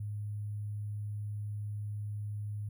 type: tone with sample-and-hold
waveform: sine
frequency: 104.1 Hz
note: G#2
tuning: 5 cents sharp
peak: -35 dBFS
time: 0-2.69 s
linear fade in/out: 5 ms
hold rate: 11025 Hz
effects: none